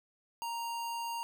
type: tone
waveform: square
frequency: 932.3 Hz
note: A#5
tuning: in tune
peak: -36 dBFS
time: 0.42-1.23 s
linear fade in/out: 0 ms
effects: none